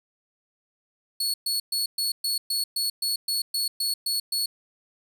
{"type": "tone bursts", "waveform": "sawtooth", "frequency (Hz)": 4391, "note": "C#8", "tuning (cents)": -17, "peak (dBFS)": -21, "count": 13, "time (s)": [1.2, 4.46], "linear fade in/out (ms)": 5, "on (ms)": 140, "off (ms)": 120, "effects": []}